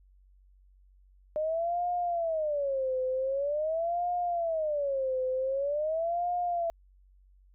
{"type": "tone with vibrato", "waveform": "sine", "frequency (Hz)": 604, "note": "D5", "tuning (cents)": 48, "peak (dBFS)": -27, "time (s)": [1.36, 6.7], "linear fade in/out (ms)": 0, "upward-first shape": "sine", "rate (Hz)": 0.45, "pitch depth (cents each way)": 280, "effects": ["added 47 Hz sine -57 dBFS peak until 7.54 s"]}